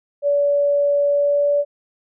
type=tone with pitch glide; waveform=sine; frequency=573 to 577 Hz; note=D5 to D5; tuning=-43 to -31 cents; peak=-14 dBFS; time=0.22-1.65 s; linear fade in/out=50 ms; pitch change=+12 cents; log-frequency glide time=1.07-1.53 s; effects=none